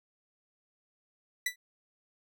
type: tone with exponential decay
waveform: sawtooth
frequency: 1975.5 Hz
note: B6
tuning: in tune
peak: -22 dBFS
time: 1.46-1.56 s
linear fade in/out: 5 ms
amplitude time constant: 21 ms
effects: none